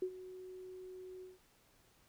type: tone with ADSR envelope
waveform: sine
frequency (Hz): 370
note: F#4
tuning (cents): 0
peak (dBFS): -32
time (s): 0.02-1.39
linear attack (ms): 4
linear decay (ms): 73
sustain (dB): -15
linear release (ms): 170
effects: pink hiss -69 dBFS RMS until 2.08 s